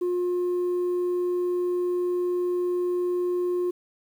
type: tone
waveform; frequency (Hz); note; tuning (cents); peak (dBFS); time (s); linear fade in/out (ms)
sine; 356.5; F4; +36; -20; 0.01-3.71; 10
effects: tanh soft clip ceiling -22 dBFS + 9-bit